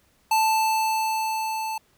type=tone with level ramp; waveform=square; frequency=880 Hz; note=A5; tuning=in tune; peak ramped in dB=-18 to -28 dBFS; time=0.31-1.78 s; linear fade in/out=5 ms; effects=pink hiss -63 dBFS RMS until 1.97 s